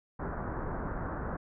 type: low-pass noise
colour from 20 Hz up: pink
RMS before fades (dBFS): -36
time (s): 0.19-1.37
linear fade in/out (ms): 10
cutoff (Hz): 1600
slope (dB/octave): 48
effects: none